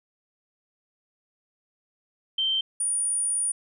sine tone pair in turn, 3124 / 9492 Hz, G7 / D9, -7 / +17 cents, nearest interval octave + perfect fifth, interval 1924 cents, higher second, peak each -22 / -23 dBFS, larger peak first, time 2.38-2.61 / 2.8-3.52 s, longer second, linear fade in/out 5 ms, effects none

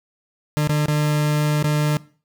40% pulse tone with dropouts, 149.8 Hz, D3, 35 cents sharp, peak -16 dBFS, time 0.57-1.97 s, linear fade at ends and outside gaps 0 ms, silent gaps 0.673-0.694 / 0.858-0.883 / 1.626-1.642 s, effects noise-tail reverb RT60 0.4 s tail -19 dB re dry

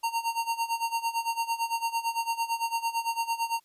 square tone with tremolo, 921 Hz, A#5, 21 cents flat, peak -25 dBFS, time 0.03-3.6 s, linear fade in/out 10 ms, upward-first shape sine, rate 8.9 Hz, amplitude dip 85%, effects white hiss -68 dBFS RMS until 3.64 s + resampled to 32000 Hz

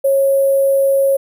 sine tone with sample-and-hold, 547 Hz, C#5, 23 cents flat, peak -10 dBFS, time 0.04-1.17 s, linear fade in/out 10 ms, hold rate 11025 Hz, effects none

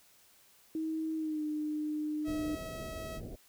sine tone with pitch glide, 317.9 to 303.2 Hz, D#4 to D#4, +37 to -45 cents, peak -32 dBFS, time 0.75-2.55 s, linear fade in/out 2 ms, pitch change -82 cents, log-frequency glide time 1.16-1.43 s
sawtooth tone, 645 Hz, E5, 38 cents flat, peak -38 dBFS, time 2.24-3.21 s, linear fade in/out 50 ms
pink low-pass noise, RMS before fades -44 dBFS, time 2.27-3.36 s, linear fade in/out 5 ms, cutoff 640 Hz, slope 48 dB/octave
effects white hiss -63 dBFS RMS until 3.48 s

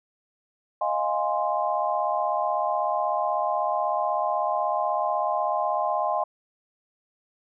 sine chord, F minor seventh, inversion third, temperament equal with one note detuned, 622.3 / 698.5 / 826.3 / 1046.5 Hz, Eb5 / F5 / Ab5 / C6, 0 / 0 / -9 / 0 cents, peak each -28 dBFS, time 0.81-6.24 s, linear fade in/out 5 ms, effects none

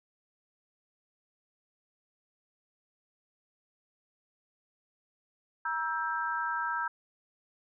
sine chord, E diminished, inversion second, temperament just, 949.3 / 1318.5 / 1582.2 Hz, Bb5 / E6 / G6, +31 / 0 / +16 cents, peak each -34 dBFS, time 5.65-6.88 s, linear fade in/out 5 ms, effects none

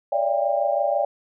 sine tone cluster, 571 / 597 / 680 / 799 Hz, D5 / D5 / F5 / G5, -49 / +28 / -46 / +33 cents, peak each -24 / -25 / -25 / -25 dBFS, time 0.12-1.05 s, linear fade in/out 5 ms, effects none

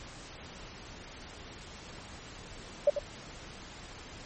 sine tone with echo, 580 Hz, D5, 22 cents flat, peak -18 dBFS, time 2.87-2.9 s, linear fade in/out 5 ms, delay 91 ms, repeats 1, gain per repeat -10 dB, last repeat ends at 2.991 s, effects pink hiss -47 dBFS RMS until 4.25 s + MP3 32 kbps

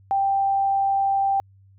sine tone, 786 Hz, G5, 4 cents sharp, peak -18 dBFS, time 0.11-1.4 s, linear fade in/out 0 ms, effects added 97 Hz sine -50 dBFS peak until 1.78 s

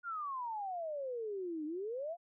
sine exponential two-way sweep, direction down then up, 1441 to 296.6 to 717 Hz, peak -37 dBFS, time 0.03-2.17 s, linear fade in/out 50 ms, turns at 1.65 s, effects none

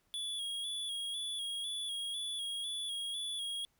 square tone with vibrato, 3363 Hz, G#7, 21 cents sharp, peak -37 dBFS, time 0.14-3.65 s, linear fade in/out 0 ms, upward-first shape square, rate 2 Hz, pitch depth 39 cents each way, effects pink hiss -75 dBFS RMS until 3.79 s

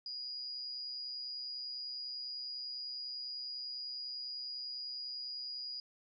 sine tone with amplitude modulation, 4888 Hz, D#8, 32 cents flat, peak -38 dBFS, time 0.06-5.8 s, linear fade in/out 2 ms, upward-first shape sine, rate 130 Hz, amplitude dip 40%, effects none

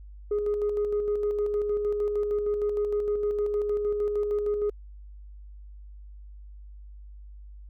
sine tone with tremolo, 415.3 Hz, G#4, in tune, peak -21 dBFS, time 0.31-4.7 s, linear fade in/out 5 ms, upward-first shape square, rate 6.5 Hz, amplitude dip 40%, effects tanh soft clip ceiling -21 dBFS + added 50 Hz sine -42 dBFS peak until 7.69 s

